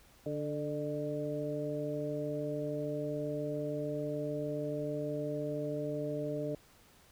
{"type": "harmonic tone with a mistuned harmonic", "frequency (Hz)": 146.83, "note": "D3", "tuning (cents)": 0, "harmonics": [1, 2, 3, 4], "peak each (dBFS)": [-40, -39, -39, -38], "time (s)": [0.26, 6.55], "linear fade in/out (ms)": 2, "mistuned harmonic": 4, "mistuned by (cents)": 38, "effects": ["pink hiss -62 dBFS RMS until 7.11 s"]}